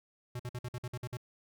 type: tone bursts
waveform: square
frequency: 123 Hz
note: B2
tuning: 7 cents flat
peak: -37 dBFS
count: 9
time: 0.35-1.171 s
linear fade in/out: 5 ms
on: 45 ms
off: 52 ms
effects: none